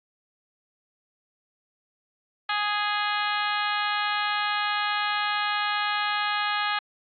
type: harmonic tone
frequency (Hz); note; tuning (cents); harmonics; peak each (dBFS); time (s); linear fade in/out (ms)
415.3; G#4; 0; 2 / 3 / 4 / 5 / 6 / 7 / 8 / 9 / 10; -30 / -29 / -30 / -35 / -35 / -36 / -35 / -39 / -38; 2.49-6.79; 5
effects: AAC 64 kbps